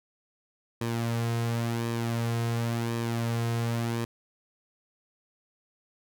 sawtooth tone with flanger, 116.54 Hz, A#2, in tune, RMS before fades -29 dBFS, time 0.81-4.05 s, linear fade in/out 5 ms, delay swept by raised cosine 1.4 to 3.5 ms, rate 0.93 Hz, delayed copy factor -0.5, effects none

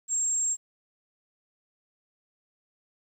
sine tone, 7490 Hz, A#8, 7 cents sharp, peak -24 dBFS, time 0.08-0.57 s, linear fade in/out 50 ms, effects 10-bit

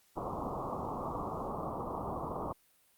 white low-pass noise, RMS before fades -38 dBFS, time 0.16-2.53 s, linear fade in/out 10 ms, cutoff 1200 Hz, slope 96 dB/octave, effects white hiss -68 dBFS RMS until 2.97 s + Opus 48 kbps

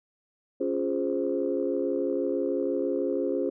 sine chord, Db major seventh, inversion none, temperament equal, 277.2 / 349.2 / 415.3 / 523.3 Hz, Db4 / F4 / Ab4 / C5, 0 / 0 / 0 / 0 cents, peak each -30 dBFS, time 0.6-3.5 s, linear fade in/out 10 ms, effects tanh soft clip ceiling -15 dBFS

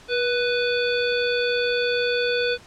harmonic tone with a mistuned harmonic, 496.1 Hz, B4, 8 cents sharp, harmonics 1 / 3 / 5 / 7 / 9, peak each -22 / -27 / -29 / -30 / -32 dBFS, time 0.08-2.58 s, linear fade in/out 50 ms, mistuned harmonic 1, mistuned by -38 cents, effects pink hiss -48 dBFS RMS until 2.66 s + low-pass 7000 Hz 12 dB/octave

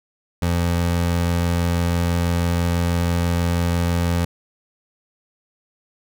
25% pulse tone, 86.1 Hz, F2, 24 cents flat, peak -14 dBFS, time 0.42-4.25 s, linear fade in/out 5 ms, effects none

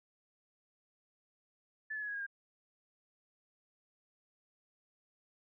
sine tone with pitch steps, 1742 / 1714.1 / 1686.6 / 1659.5 / 1632.9 / 1606.7 Hz, A6 / A6 / G#6 / G#6 / G#6 / G6, -18 / -46 / +26 / -2 / -30 / +42 cents, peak -37 dBFS, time 1.9-2.266 s, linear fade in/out 10 ms, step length 61 ms, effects none

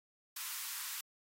white high-pass noise, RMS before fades -42 dBFS, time 0.36-1.01 s, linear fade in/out 5 ms, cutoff 960 Hz, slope 48 dB/octave, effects AAC 48 kbps

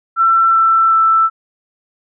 sine tone with pitch steps, 1343 / 1334.5 / 1326 Hz, E6 / E6 / E6, +32 / +21 / +10 cents, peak -8 dBFS, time 0.16-1.3 s, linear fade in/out 50 ms, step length 380 ms, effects none

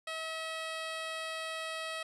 10% pulse tone, 643 Hz, E5, 43 cents flat, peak -28 dBFS, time 0.07-2.03 s, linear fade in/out 5 ms, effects low-pass 9000 Hz 12 dB/octave

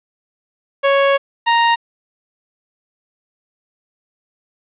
sawtooth tone pair in turn, 554.4 / 932.4 Hz, C#5 / A#5, 0 / 0 cents, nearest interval major sixth, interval 900 cents, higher second, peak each -7 dBFS, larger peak neither, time 0.83-1.18 / 1.46-1.76 s, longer first, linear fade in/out 20 ms, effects resampled to 8000 Hz + 8-bit

